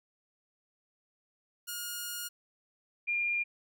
5% pulse / sine tone pair in turn, 1430 / 2405 Hz, F6 / D7, +41 / +41 cents, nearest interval major sixth, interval 900 cents, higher second, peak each -25 / -28 dBFS, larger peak first, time 1.67-2.29 / 3.07-3.44 s, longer first, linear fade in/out 20 ms, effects none

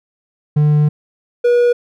triangle tone pair in turn, 149.6 / 482.8 Hz, D3 / B4, +32 / -39 cents, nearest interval octave + minor sixth, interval 2029 cents, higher second, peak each -7 dBFS, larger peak neither, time 0.56-0.89 / 1.44-1.73 s, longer first, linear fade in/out 10 ms, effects none

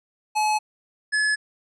square tone pair in turn, 854 / 1708 Hz, G#5 / G#6, +48 / +48 cents, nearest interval octave, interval 1200 cents, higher second, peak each -20 dBFS, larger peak neither, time 0.35-0.59 / 1.12-1.36 s, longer neither, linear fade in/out 20 ms, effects resampled to 24000 Hz

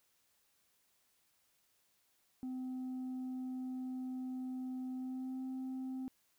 sine tone with pitch glide, 256.4 to 260.4 Hz, C4 to C4, -35 to -8 cents, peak -36 dBFS, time 2.43-6.08 s, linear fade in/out 0 ms, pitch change +27 cents, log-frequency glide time 4.94-5.43 s, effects tanh soft clip ceiling -38 dBFS + white hiss -75 dBFS RMS until 6.38 s

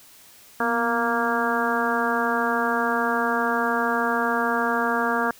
harmonic tone with a mistuned harmonic, 233.1 Hz, A#3, in tune, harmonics 1 / 2 / 3 / 4 / 5 / 6 / 7, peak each -28 / -28 / -28 / -28 / -28 / -28 / -28 dBFS, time 0.6-5.31 s, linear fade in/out 2 ms, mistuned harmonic 1, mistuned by +60 cents, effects white hiss -50 dBFS RMS until 5.39 s

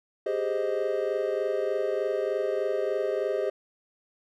triangle chord, Ab major seventh, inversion third, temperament equal, 392 / 415.3 / 523.3 / 622.3 Hz, G4 / Ab4 / C5 / Eb5, 0 / 0 / 0 / 0 cents, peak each -29 dBFS, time 0.26-3.5 s, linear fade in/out 5 ms, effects none

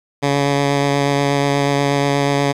10% pulse tone with vibrato, 141.3 Hz, C#3, 34 cents sharp, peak -6 dBFS, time 0.22-2.53 s, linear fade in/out 20 ms, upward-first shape sine, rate 8.3 Hz, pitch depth 12 cents each way, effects low-pass 7000 Hz 12 dB/octave + 8-bit

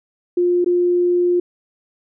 sine tone with dropouts, 353.5 Hz, F4, 21 cents sharp, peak -13 dBFS, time 0.37-1.4 s, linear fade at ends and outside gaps 5 ms, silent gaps 0.645-0.66 s, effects none

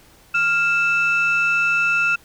sine tone pair together, 1396.9 / 2637 Hz, F6 / E7, 0 / 0 cents, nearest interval major seventh, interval 1100 cents, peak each -17 dBFS, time 0.34-2.16 s, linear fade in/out 10 ms, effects tanh soft clip ceiling -11 dBFS + pink hiss -51 dBFS RMS until 2.24 s

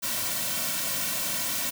white noise with comb filter, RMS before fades -29 dBFS, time 0.02-1.71 s, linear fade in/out 20 ms, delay 2.4 ms, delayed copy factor -0.95, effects none

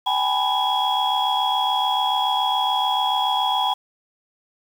sine tone cluster, 776 / 843 / 991 / 3330 Hz, G5 / G#5 / B5 / G#7, -18 / +26 / +6 / +4 cents, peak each -23 dBFS, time 0.06-3.74 s, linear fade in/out 10 ms, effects tanh soft clip ceiling -11 dBFS + 7-bit

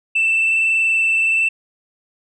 sine tone with frequency modulation, 2661 Hz, E7, 16 cents sharp, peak -12 dBFS, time 0.15-1.49 s, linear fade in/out 10 ms, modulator 21.2 Hz, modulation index 1.4, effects tanh soft clip ceiling -11 dBFS

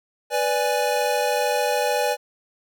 square chord, G# diminished, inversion first, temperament equal, 493.9 / 587.3 / 830.6 Hz, B4 / D5 / G#5, 0 / 0 / 0 cents, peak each -25 dBFS, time 0.3-2.17 s, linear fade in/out 50 ms, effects none

